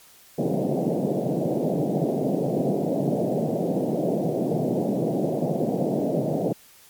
pink band-pass noise, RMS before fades -24 dBFS, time 0.38-6.53 s, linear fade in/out 5 ms, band 140 to 690 Hz, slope 48 dB/octave, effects white hiss -52 dBFS RMS until 6.89 s + MP3 96 kbps

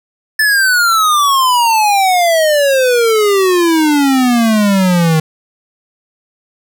square exponential sweep, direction down, 1760 to 155.56 Hz, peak -9 dBFS, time 0.39-5.2 s, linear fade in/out 5 ms, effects none

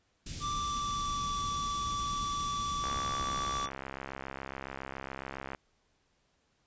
pink band-stop noise, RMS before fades -40 dBFS, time 0.26-3.66 s, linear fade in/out 5 ms, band 230 to 3700 Hz, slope 12 dB/octave
square tone with pitch glide, 1174.7 to 1156.5 Hz, D6 to D6, 0 to -27 cents, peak -33 dBFS, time 0.4-3.7 s, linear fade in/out 50 ms, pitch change -27 cents, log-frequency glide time 0.56-1.25 s
click train, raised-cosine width 0.5 ms, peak -24 dBFS, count 183, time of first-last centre 2.84-5.548 s, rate 67.2 Hz
effects pink hiss -73 dBFS RMS until 6.66 s + resampled to 16000 Hz

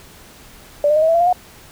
sine tone with pitch steps, 584 / 602.2 / 620.9 / 640.2 / 660.1 / 680.6 / 701.8 / 723.6 Hz, D5 / D5 / D#5 / D#5 / E5 / F5 / F5 / F#5, -10 / +43 / -4 / +49 / +2 / -45 / +8 / -39 cents, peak -11 dBFS, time 0.84-1.328 s, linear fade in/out 2 ms, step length 61 ms, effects pink hiss -43 dBFS RMS until 1.71 s

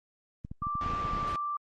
clicks, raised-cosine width 5 ms, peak -26 dBFS, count 12, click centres 0.449 / 0.515 / 0.621 / 0.669 / 0.754 / 0.863 / 0.901 / 0.936 / 1.052 / 1.135 / 1.166 / 1.23 s
sine tone, 1174.7 Hz, D6, in tune, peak -30 dBFS, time 0.62-1.57 s, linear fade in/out 5 ms
pink low-pass noise, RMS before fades -39 dBFS, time 0.81-1.36 s, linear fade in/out 2 ms, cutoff 3300 Hz, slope 12 dB/octave
effects Opus 24 kbps

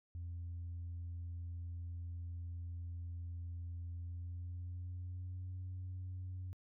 sine tone with pitch glide, 86.1 to 91.75 Hz, F2 to F#2, -24 to -14 cents, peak -40 dBFS, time 0.15-6.53 s, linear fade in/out 0 ms, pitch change +110 cents, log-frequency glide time 3.94-5.54 s, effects tanh soft clip ceiling -39 dBFS

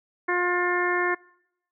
harmonic tone, 355.4 Hz, F4, 30 cents sharp, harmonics 1 / 2 / 3 / 4 / 5 / 6, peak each -26 / -32 / -28 / -32 / -27 / -32 dBFS, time 0.28-1.15 s, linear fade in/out 10 ms, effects noise-tail reverb RT60 0.8 s tail -25 dB re dry

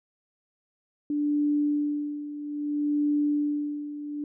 sine tone with tremolo, 293.7 Hz, D4, in tune, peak -21 dBFS, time 1.1-4.24 s, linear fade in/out 2 ms, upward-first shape sine, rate 0.61 Hz, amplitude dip 75%, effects none

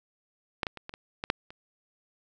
clicks, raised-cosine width 0.3 ms, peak -11 / -15 / -25 / -23 / -25 / -16 / -7 / -29 dBFS, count 8, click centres 0.632 / 0.668 / 0.773 / 0.894 / 0.939 / 1.239 / 1.301 / 1.505 s, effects none

